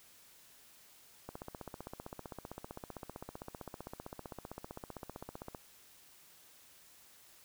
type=click train; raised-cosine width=1 ms; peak=-29 dBFS; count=67; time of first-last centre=1.29-5.548 s; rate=15.5 Hz; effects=white hiss -61 dBFS RMS until 7.44 s